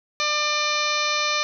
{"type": "harmonic tone with a mistuned harmonic", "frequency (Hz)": 597, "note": "D5", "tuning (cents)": 28, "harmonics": [1, 2, 3, 4, 5, 6, 7, 8, 9, 10], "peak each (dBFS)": [-31, -26, -32, -26, -35, -30, -29, -36, -34, -32], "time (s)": [0.2, 1.43], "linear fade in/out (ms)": 0, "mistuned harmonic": 6, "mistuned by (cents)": 17, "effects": []}